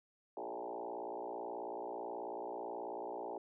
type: tone with frequency modulation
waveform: sine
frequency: 613 Hz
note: D#5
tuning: 26 cents flat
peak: -40 dBFS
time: 0.37-3.38 s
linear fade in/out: 2 ms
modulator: 58.4 Hz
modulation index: 4.8
effects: none